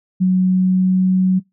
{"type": "tone with pitch glide", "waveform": "sine", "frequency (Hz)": [185, 186.18], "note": ["F#3", "F#3"], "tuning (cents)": [0, 11], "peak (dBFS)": -11, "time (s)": [0.2, 1.4], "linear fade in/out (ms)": 20, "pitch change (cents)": 11, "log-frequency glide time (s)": [0.42, 1.15], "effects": ["noise-tail reverb RT60 0.2 s tail -24 dB re dry"]}